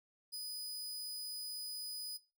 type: tone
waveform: sawtooth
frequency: 4978 Hz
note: D#8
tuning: in tune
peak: -38 dBFS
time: 0.32-2.18 s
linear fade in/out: 20 ms
effects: noise-tail reverb RT60 0.3 s tail -19 dB re dry